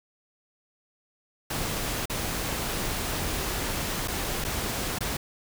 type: noise with dropouts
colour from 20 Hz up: pink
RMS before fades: -30 dBFS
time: 1.5-5.17 s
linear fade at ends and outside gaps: 5 ms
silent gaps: 2.057-2.097 / 4.076-4.081 / 4.442-4.447 / 4.987-5.006 s
effects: none